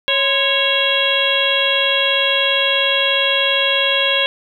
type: harmonic tone with a mistuned harmonic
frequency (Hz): 551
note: C#5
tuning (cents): -11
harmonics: 1 / 2 / 3 / 4 / 5 / 6 / 7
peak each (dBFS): -21 / -26 / -23 / -24 / -20 / -17 / -27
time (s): 0.08-4.26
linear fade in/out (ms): 0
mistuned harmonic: 2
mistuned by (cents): -110
effects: 8-bit